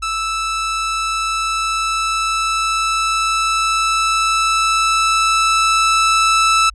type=tone with level ramp; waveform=sawtooth; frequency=1317 Hz; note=E6; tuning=2 cents flat; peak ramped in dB=-15 to -7 dBFS; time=0.02-6.7 s; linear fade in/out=10 ms; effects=added 50 Hz sine -36 dBFS peak until 6.74 s + resampled to 22050 Hz